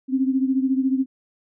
sine beating tone pair, 261.6 / 275.6 Hz, C4 / C#4, 0 / -10 cents, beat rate 14 Hz, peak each -19 / -24 dBFS, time 0.08-1.06 s, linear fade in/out 50 ms, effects none

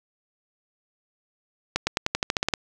accelerating click train, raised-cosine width 0.2 ms, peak -5 dBFS, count 11, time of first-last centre 1.76-2.538 s, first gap 110 ms, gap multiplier 0.92, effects none

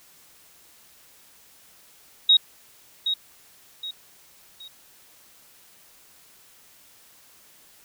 sine tone with echo, 3780 Hz, A#7, 23 cents sharp, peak -12 dBFS, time 2.29-2.37 s, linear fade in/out 5 ms, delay 770 ms, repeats 3, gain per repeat -9 dB, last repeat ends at 4.68 s, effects white hiss -54 dBFS RMS until 7.84 s

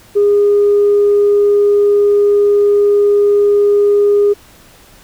sine tone, 409 Hz, G#4, 26 cents flat, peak -6 dBFS, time 0.15-4.34 s, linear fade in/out 20 ms, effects tanh soft clip ceiling -3 dBFS + pink hiss -43 dBFS RMS until 5.03 s

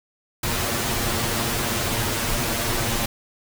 pink noise with comb filter, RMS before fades -24 dBFS, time 0.43-3.06 s, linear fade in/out 5 ms, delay 8.6 ms, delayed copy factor +0.7, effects none

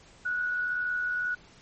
sine tone with amplitude modulation, 1467 Hz, F#6, 15 cents flat, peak -25 dBFS, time 0.25-1.35 s, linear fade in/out 10 ms, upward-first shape sine, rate 81.6 Hz, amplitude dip 35%, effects pink hiss -55 dBFS RMS until 1.61 s + MP3 32 kbps

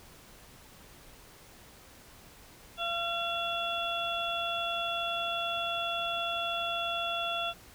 harmonic tone, 683 Hz, F5, 39 cents flat, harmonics 1 / 2 / 4 / 5, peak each -35 / -36 / -37 / -35 dBFS, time 2.77-7.54 s, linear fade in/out 50 ms, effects pink hiss -54 dBFS RMS until 7.74 s

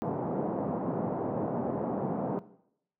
pink band-pass noise, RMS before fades -32 dBFS, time 0.02-2.39 s, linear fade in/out 0 ms, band 150 to 850 Hz, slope 24 dB/octave, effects noise-tail reverb RT60 0.7 s tail -17 dB re dry

